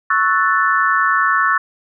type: chord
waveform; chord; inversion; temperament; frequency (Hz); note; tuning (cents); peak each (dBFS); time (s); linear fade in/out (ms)
sine; F# minor seventh; second; equal; 1108.7 / 1318.5 / 1480 / 1760; C#6 / E6 / F#6 / A6; 0 / 0 / 0 / 0; -17 / -18 / -19 / -18; 0.1-1.58; 5
effects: none